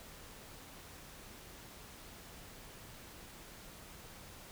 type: silence
effects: pink hiss -53 dBFS RMS until 4.51 s